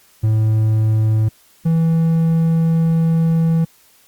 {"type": "tone pair in turn", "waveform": "triangle", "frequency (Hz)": [109.3, 163.76], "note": ["A2", "E3"], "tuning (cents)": [-11, -11], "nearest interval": "perfect fifth", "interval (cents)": 700, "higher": "second", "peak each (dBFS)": -10, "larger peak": "neither", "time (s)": [[0.23, 1.29], [1.65, 3.65]], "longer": "second", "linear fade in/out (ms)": 10, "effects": ["white hiss -52 dBFS RMS until 4.07 s", "Opus 48 kbps"]}